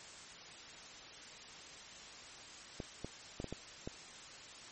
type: clicks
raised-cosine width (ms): 2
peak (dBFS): -27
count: 6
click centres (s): 2.802 / 3.046 / 3.401 / 3.443 / 3.526 / 3.875
effects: white hiss -52 dBFS RMS until 4.71 s + MP3 32 kbps